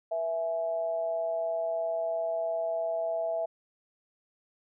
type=tone with amplitude modulation; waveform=sine; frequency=659.3 Hz; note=E5; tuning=in tune; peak=-25 dBFS; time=0.11-3.46 s; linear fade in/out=10 ms; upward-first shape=sine; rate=177 Hz; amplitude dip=60%; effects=none